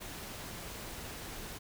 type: noise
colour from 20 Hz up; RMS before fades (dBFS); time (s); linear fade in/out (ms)
pink; -44; 0-1.59; 20
effects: none